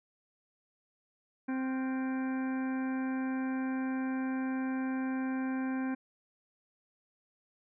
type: harmonic tone with a mistuned harmonic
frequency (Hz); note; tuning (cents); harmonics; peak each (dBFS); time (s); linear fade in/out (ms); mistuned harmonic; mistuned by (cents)
261.6; C4; 0; 1 / 2 / 3 / 4 / 5 / 6 / 7 / 8 / 9; -31 / -47 / -45 / -48 / -55 / -45 / -53 / -59 / -52; 1.48-5.95; 10; 5; +120
effects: none